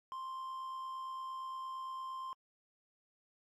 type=tone with amplitude modulation; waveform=triangle; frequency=1050 Hz; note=C6; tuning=6 cents sharp; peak=-37 dBFS; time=0.12-2.33 s; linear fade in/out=0 ms; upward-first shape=sine; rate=68.7 Hz; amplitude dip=25%; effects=MP3 64 kbps

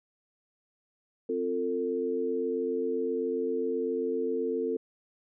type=chord; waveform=sine; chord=F major; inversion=second; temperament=equal with one note detuned; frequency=261.6 / 349.2 / 447.7 Hz; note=C4 / F4 / A4; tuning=0 / 0 / +30 cents; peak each=-34 / -34 / -29 dBFS; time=1.29-4.77 s; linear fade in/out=5 ms; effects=none

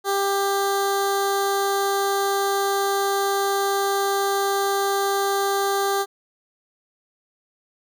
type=tone with notch filter; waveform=15% pulse; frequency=395.8 Hz; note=G4; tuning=17 cents sharp; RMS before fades=-22 dBFS; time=0.04-6.06 s; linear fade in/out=50 ms; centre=2300 Hz; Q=1.3; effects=none

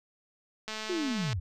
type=click train; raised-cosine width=0.2 ms; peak=-20 dBFS; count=142; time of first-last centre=0.68-1.33 s; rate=217 Hz
type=linear sweep; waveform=sine; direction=down; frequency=376.6 to 73.42 Hz; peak=-29 dBFS; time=0.89-1.4 s; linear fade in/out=10 ms
effects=none

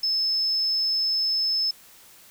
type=tone; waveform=sine; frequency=5230 Hz; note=E8; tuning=15 cents flat; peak=-21 dBFS; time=0.03-1.71 s; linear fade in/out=5 ms; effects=white hiss -51 dBFS RMS until 2.3 s

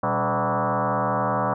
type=tone with frequency modulation; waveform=sine; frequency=196 Hz; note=G3; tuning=in tune; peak=-20 dBFS; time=0.03-1.54 s; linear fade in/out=5 ms; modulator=159 Hz; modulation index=7.1; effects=none

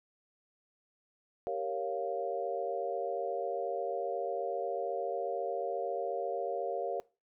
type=chord; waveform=sine; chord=G half-diminished seventh; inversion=none; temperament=equal; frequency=392 / 466.2 / 554.4 / 698.5 Hz; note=G4 / Bb4 / Db5 / F5; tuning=0 / 0 / 0 / 0 cents; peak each=-40 / -37 / -37 / -37 dBFS; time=1.47-7 s; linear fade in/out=0 ms; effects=noise-tail reverb RT60 0.3 s tail -22 dB re dry

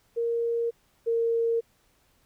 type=tone pair in turn; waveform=sine; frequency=466.2 / 461.1 Hz; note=A#4 / A#4; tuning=0 / -19 cents; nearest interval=unison; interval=19 cents; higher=first; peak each=-24 / -22 dBFS; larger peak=second; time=0.16-0.71 / 1.06-1.61 s; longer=neither; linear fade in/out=20 ms; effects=pink hiss -66 dBFS RMS until 2.25 s

